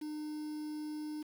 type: tone with quantisation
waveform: triangle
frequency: 303.6 Hz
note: D#4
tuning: 42 cents flat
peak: -36 dBFS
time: 0.01-1.23 s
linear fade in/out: 10 ms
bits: 9
effects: none